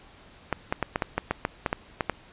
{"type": "clicks", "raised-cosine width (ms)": 0.5, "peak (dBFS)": -9, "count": 12, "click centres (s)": [0.527, 0.725, 0.827, 0.959, 1.022, 1.18, 1.31, 1.451, 1.662, 1.729, 2.008, 2.097], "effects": ["pink hiss -52 dBFS RMS until 2.32 s", "resampled to 8000 Hz"]}